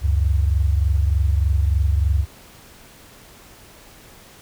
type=tone pair together; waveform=sine; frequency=70.4 / 93.72 Hz; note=C#2 / F#2; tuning=+27 / +23 cents; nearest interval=perfect fourth; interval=496 cents; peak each=-16 / -21 dBFS; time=0.01-2.26 s; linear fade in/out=50 ms; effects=pink hiss -46 dBFS RMS until 4.41 s